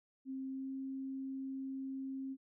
sine tone with pitch glide, 265.4 to 267.4 Hz, C4 to C4, +25 to +38 cents, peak -39 dBFS, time 0.25-2.37 s, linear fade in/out 50 ms, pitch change +13 cents, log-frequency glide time 0.48-0.71 s, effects none

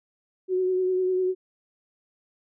sine tone with vibrato, 370 Hz, F#4, in tune, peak -21 dBFS, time 0.48-1.35 s, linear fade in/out 50 ms, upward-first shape triangle, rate 10 Hz, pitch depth 27 cents each way, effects none

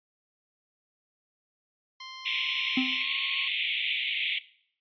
5% pulse tone with pitch glide, 1046.5 to 1079 Hz, C6 to C#6, 0 to -47 cents, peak -25 dBFS, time 2-3.48 s, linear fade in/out 5 ms, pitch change +53 cents, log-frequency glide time 2.95-3.12 s
pink band-pass noise, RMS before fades -30 dBFS, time 2.25-4.39 s, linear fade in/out 10 ms, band 2100 to 3600 Hz, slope 96 dB/octave
triangle tone with exponential decay, 259.1 Hz, C4, 17 cents flat, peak -19 dBFS, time 2.77-3.04 s, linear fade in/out 5 ms, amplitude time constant 58 ms
effects noise-tail reverb RT60 0.6 s tail -18 dB re dry + resampled to 11025 Hz

